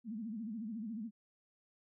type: tone with vibrato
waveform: sine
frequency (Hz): 220.5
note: A3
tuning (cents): +4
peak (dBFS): -39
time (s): 0.04-1.11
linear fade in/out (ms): 50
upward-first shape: sine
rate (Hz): 14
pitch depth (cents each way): 140
effects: none